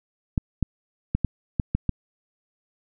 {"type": "clicks", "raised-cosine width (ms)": 5, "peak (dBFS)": -9, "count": 7, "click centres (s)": [0.378, 0.627, 1.15, 1.247, 1.598, 1.75, 1.893], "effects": []}